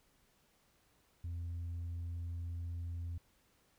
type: tone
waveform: sine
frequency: 85.4 Hz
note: F2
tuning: 38 cents flat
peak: -36 dBFS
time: 1.24-3.18 s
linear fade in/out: 5 ms
effects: tanh soft clip ceiling -37 dBFS + pink hiss -72 dBFS RMS until 3.78 s